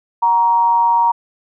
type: tone with amplitude modulation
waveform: sine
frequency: 939 Hz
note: A#5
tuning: 12 cents sharp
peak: -8 dBFS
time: 0.22-1.12 s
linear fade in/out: 10 ms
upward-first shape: sine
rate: 193 Hz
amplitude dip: 50%
effects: none